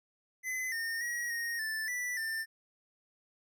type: tone with pitch steps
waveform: square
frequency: 2028 / 1827 / 1906 / 1863 / 1760 / 1970 / 1790 Hz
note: B6 / A#6 / A#6 / A#6 / A6 / B6 / A6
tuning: +45 / -35 / +38 / -2 / 0 / -5 / +29 cents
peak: -34 dBFS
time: 0.43-2.46 s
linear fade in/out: 50 ms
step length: 290 ms
effects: none